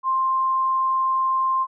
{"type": "tone", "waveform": "sine", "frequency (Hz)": 1052, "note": "C6", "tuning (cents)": 9, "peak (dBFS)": -18, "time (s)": [0.03, 1.67], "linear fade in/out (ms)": 50, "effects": []}